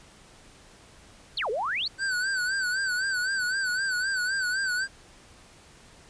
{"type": "exponential two-way sweep", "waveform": "sine", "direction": "down then up", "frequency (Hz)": [4699, 403.2, 4699], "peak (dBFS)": -26, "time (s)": [1.37, 1.88], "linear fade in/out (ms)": 5, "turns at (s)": 1.5}
{"type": "tone with vibrato", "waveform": "square", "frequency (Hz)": 1524, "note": "G6", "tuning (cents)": -49, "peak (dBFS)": -26, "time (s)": [1.98, 4.88], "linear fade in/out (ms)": 50, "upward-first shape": "sine", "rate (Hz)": 3.9, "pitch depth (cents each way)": 82}
{"effects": ["pink hiss -53 dBFS RMS until 6.09 s", "resampled to 22050 Hz"]}